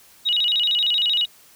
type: tone with vibrato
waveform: sine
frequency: 3322 Hz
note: G#7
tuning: in tune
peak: -17 dBFS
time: 0.25-1.26 s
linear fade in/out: 20 ms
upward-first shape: square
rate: 13 Hz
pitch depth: 230 cents each way
effects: white hiss -51 dBFS RMS until 1.55 s